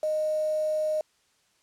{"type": "tone with quantisation", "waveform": "sine", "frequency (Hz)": 618, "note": "D#5", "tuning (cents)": -12, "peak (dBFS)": -24, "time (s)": [0.03, 1.01], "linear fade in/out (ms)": 2, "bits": 7, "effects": ["white hiss -67 dBFS RMS until 1.62 s", "low-pass 8000 Hz 12 dB/octave"]}